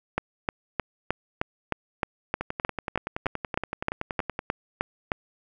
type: two click trains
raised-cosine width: 0.5 ms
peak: -14 / -9 dBFS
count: 22 / 17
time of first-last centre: 2.41-4.391 / 0.18-5.118 s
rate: 10.6 / 3.24 Hz
effects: none